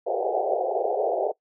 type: band-pass noise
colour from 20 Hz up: white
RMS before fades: -25 dBFS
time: 0.06-1.32 s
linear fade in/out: 10 ms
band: 370 to 790 Hz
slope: 96 dB/octave
effects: noise-tail reverb RT60 0.1 s tail -20 dB re dry